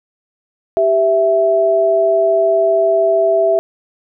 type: tone pair together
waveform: sine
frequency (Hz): 392 / 659.3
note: G4 / E5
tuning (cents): 0 / 0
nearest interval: major sixth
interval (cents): 900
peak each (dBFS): -16 / -11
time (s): 0.77-3.59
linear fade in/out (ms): 0
effects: none